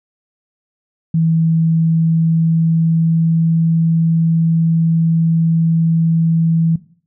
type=tone with pitch glide; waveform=sine; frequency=162.9 to 164.13 Hz; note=E3 to E3; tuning=-20 to -7 cents; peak=-11 dBFS; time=1.14-6.76 s; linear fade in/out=5 ms; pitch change=+13 cents; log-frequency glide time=1.62-3.66 s; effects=noise-tail reverb RT60 0.5 s tail -17 dB re dry